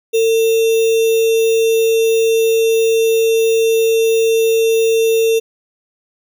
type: tone with sample-and-hold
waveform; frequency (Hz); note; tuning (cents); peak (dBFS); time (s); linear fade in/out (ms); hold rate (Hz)
sine; 451.5; A4; +45; -10; 0.13-5.4; 20; 3150
effects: none